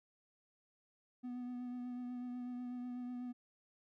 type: tone with vibrato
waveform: triangle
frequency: 246.9 Hz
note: B3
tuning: in tune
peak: -39 dBFS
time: 1.23-3.33 s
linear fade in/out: 20 ms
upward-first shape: triangle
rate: 8.1 Hz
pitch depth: 23 cents each way
effects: none